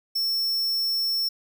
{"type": "tone", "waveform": "square", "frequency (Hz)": 5400, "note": "E8", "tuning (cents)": 41, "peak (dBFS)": -23, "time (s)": [0.15, 1.29], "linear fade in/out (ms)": 10, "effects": ["10-bit"]}